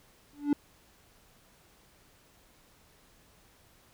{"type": "tone with exponential growth", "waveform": "triangle", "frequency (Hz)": 290, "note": "D4", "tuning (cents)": -22, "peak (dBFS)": -17, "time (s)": [0.33, 0.53], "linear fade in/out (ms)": 2, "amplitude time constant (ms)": 42, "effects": ["pink hiss -62 dBFS RMS until 3.93 s"]}